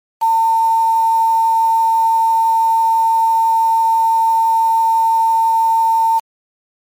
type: tone with quantisation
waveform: sine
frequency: 903 Hz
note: A5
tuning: 45 cents sharp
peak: -10 dBFS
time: 0.21-6.2 s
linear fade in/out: 20 ms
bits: 5
effects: MP3 64 kbps